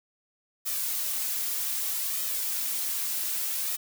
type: noise with flanger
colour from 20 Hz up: blue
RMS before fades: -30 dBFS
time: 0.65-3.77 s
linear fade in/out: 20 ms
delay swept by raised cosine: 1.6 to 4.3 ms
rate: 0.64 Hz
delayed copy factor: +0.55
effects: none